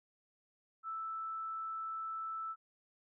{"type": "tone", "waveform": "sine", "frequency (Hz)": 1318.5, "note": "E6", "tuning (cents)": 0, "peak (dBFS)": -38, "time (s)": [0.83, 2.56], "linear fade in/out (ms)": 50, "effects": []}